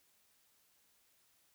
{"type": "silence", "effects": ["white hiss -72 dBFS RMS until 1.54 s"]}